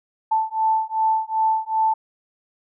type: beating tone pair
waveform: sine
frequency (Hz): 880 / 882.6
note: A5 / A5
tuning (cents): 0 / +5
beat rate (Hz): 2.6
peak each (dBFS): -21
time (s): 0.31-1.94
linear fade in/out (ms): 10
effects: none